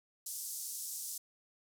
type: band-pass noise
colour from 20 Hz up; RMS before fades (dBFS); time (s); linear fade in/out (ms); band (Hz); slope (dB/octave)
white; -42; 0.26-1.18; 5; 5400 to 13000; 24
effects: none